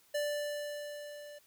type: tone with level ramp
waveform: square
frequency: 587.3 Hz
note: D5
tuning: in tune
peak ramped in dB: -31 to -48 dBFS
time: 0.14-1.39 s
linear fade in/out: 10 ms
effects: white hiss -66 dBFS RMS until 1.46 s